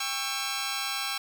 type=chord; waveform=10% pulse; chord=C# diminished; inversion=second; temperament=just; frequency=798.3 / 1108.7 / 1330.5 Hz; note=G5 / C#6 / E6; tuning=+31 / 0 / +16 cents; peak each=-26 dBFS; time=0-1.18 s; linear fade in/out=5 ms; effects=none